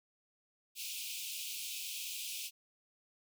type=high-pass noise; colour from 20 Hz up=pink; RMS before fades=-42 dBFS; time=0.75-2.51 s; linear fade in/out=50 ms; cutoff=2400 Hz; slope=96 dB/octave; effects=none